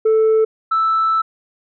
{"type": "tone pair in turn", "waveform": "sine", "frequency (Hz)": [440, 1318.5], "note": ["A4", "E6"], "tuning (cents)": [0, 0], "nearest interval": "octave + perfect fifth", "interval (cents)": 1900, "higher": "second", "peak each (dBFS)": [-8, -12], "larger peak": "first", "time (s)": [[0.05, 0.45], [0.71, 1.22]], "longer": "second", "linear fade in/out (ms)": 10, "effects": ["tanh soft clip ceiling -10 dBFS"]}